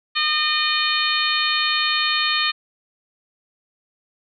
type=harmonic tone; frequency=610 Hz; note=D#5; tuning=34 cents flat; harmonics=2 / 3 / 4 / 5 / 6 / 7; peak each=-25 / -25 / -25 / -25 / -25 / -25 dBFS; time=0.15-2.52 s; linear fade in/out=20 ms; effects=none